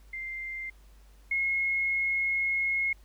sine tone pair in turn, 2093 / 2164 Hz, C7 / C#7, 0 / -42 cents, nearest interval minor second, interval 58 cents, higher second, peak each -34 / -25 dBFS, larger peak second, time 0.13-0.7 / 1.31-2.93 s, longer second, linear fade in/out 5 ms, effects added 50 Hz sine -52 dBFS peak until 3.04 s + pink hiss -64 dBFS RMS until 3.04 s

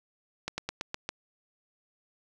slowing click train, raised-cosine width 0.2 ms, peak -15 dBFS, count 6, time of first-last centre 0.48-1.091 s, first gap 100 ms, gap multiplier 1.1, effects none

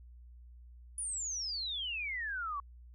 sine exponential sweep, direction down, 9956 to 1100 Hz, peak -35 dBFS, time 0.98-2.6 s, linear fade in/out 2 ms, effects added 60 Hz sine -51 dBFS peak until 2.94 s

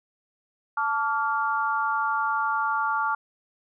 sine chord, D minor, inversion second, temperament equal with one note detuned, 880 / 1148.5 / 1396.9 Hz, A5 / D6 / F6, 0 / -39 / 0 cents, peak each -27 dBFS, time 0.77-3.15 s, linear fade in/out 5 ms, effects none

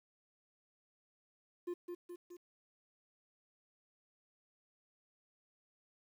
triangle tone with echo, 351.4 Hz, F4, 11 cents sharp, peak -35 dBFS, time 1.67-1.74 s, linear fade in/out 10 ms, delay 210 ms, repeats 3, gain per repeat -4 dB, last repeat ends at 2.37 s, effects 11-bit

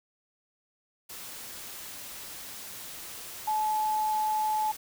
sine tone in noise, 860 Hz, A5, 40 cents flat, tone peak -25 dBFS, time 3.47-4.72 s, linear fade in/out 10 ms, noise white, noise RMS -42 dBFS, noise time 1.09-4.77 s, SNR +14 dB, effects none

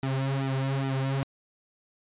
sawtooth tone with flanger, 134.9 Hz, C#3, 47 cents flat, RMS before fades -28 dBFS, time 0.03-1.23 s, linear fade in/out 0 ms, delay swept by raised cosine 1.8 to 4.9 ms, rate 2.4 Hz, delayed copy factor -0.9, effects resampled to 8000 Hz

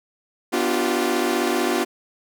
sawtooth chord, G dominant seventh, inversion first, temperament equal with one note detuned, 246.9 / 293.7 / 349.2 / 384.8 Hz, B3 / D4 / F4 / G4, 0 / 0 / 0 / -32 cents, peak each -22 / -23 / -19 / -22 dBFS, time 0.52-1.85 s, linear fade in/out 20 ms, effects none

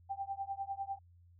sine tone with tremolo, 787 Hz, G5, 7 cents sharp, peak -33 dBFS, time 0.09-0.99 s, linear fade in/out 20 ms, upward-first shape triangle, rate 10 Hz, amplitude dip 100%, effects added 87 Hz sine -59 dBFS peak until 1.39 s

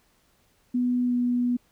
sine tone with pitch glide, 246.9 to 244.5 Hz, B3 to B3, 0 to -17 cents, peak -21 dBFS, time 0.74-1.57 s, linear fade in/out 10 ms, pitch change -17 cents, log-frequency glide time 1.05-1.14 s, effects pink hiss -65 dBFS RMS until 1.71 s

